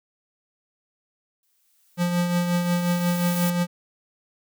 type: noise with exponential growth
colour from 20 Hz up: blue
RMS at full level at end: -30 dBFS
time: 1.43-3.5 s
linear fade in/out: 2 ms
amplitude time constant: 450 ms
type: tone with tremolo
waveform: square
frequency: 175.3 Hz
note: F3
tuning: 7 cents sharp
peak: -19 dBFS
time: 1.97-3.67 s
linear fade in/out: 50 ms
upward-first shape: triangle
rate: 5.6 Hz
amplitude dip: 50%
effects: none